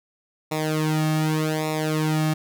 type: tone with flanger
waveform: sawtooth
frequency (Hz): 155.56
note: D#3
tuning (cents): 0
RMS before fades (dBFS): -23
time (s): 0.51-2.34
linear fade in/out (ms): 10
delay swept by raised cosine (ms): 0.64 to 2.04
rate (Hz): 0.85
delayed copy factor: -0.95
effects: none